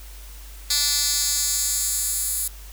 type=tone with high-pass filter sweep; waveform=10% pulse; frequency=291 Hz; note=D4; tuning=16 cents flat; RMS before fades=-23 dBFS; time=0.7-2.48 s; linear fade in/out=5 ms; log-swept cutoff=4700 to 10000 Hz; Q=1.6; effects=added 50 Hz sine -38 dBFS peak until 2.72 s + white hiss -46 dBFS RMS until 2.72 s